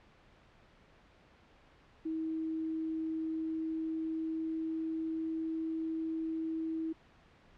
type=tone with pitch glide; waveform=sine; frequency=320 to 322.4 Hz; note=D#4 to E4; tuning=+49 to -38 cents; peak=-33 dBFS; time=2.05-6.93 s; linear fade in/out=10 ms; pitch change=+13 cents; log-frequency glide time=3.25-5.56 s; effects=pink hiss -62 dBFS RMS until 7.57 s + low-pass 3000 Hz 12 dB/octave